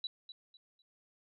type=tone with echo; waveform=sine; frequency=3937 Hz; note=B7; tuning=6 cents flat; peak=-35 dBFS; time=0.04-0.07 s; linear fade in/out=2 ms; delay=250 ms; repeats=3; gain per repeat=-11 dB; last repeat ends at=0.82 s; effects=none